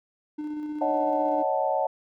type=tone with tremolo; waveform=triangle; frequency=301 Hz; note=D4; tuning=43 cents sharp; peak=-27 dBFS; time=0.38-1.43 s; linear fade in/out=10 ms; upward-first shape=square; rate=16 Hz; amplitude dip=25%
type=chord; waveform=sine; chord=D# half-diminished seventh; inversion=third; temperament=equal; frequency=554.4 / 622.3 / 740 / 880 Hz; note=C#5 / D#5 / F#5 / A5; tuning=0 / 0 / 0 / 0 cents; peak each=-28 dBFS; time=0.81-1.87 s; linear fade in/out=5 ms
effects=none